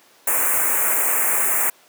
white band-stop noise, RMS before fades -19 dBFS, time 0.27-1.7 s, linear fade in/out 5 ms, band 2400 to 7300 Hz, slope 48 dB/octave, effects pink hiss -52 dBFS RMS until 1.88 s + high-pass 400 Hz 12 dB/octave

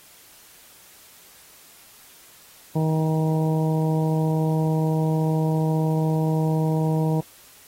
harmonic tone, 158 Hz, D#3, 27 cents sharp, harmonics 1 / 2 / 3 / 4 / 5 / 6, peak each -20 / -28 / -29 / -33 / -35 / -35 dBFS, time 2.75-7.21 s, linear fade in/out 10 ms, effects white hiss -50 dBFS RMS until 7.67 s + AAC 48 kbps

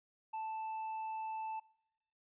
sine tone with tanh clipping, 880 Hz, A5, in tune, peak -39 dBFS, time 0.33-1.6 s, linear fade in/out 10 ms, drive 4 dB, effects noise-tail reverb RT60 0.8 s tail -24 dB re dry + resampled to 8000 Hz

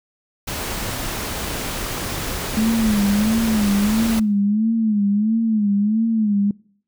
pink noise, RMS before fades -26 dBFS, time 0.47-4.2 s, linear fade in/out 10 ms
sine tone with vibrato, 213.8 Hz, A3, 49 cents flat, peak -15 dBFS, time 2.57-6.51 s, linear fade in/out 2 ms, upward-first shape sine, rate 1.5 Hz, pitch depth 110 cents each way
effects noise-tail reverb RT60 0.6 s tail -24 dB re dry

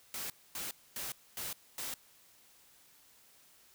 white noise bursts, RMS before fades -40 dBFS, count 5, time 0.14-1.94 s, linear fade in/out 2 ms, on 160 ms, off 250 ms, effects white hiss -63 dBFS RMS until 3.74 s

